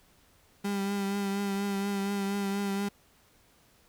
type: tone with vibrato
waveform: 35% pulse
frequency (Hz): 199.1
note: G3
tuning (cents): +27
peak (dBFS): -27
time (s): 0.64-2.89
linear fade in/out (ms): 10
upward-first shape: triangle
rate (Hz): 4.2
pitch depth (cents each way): 31
effects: pink hiss -63 dBFS RMS until 3.88 s